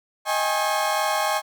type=tone cluster; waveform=35% pulse; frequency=628 / 797 / 840 / 1084 Hz; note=D#5 / G5 / G#5 / C#6; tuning=+16 / +28 / +19 / -39 cents; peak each=-25 dBFS; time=0.25-1.42 s; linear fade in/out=50 ms; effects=none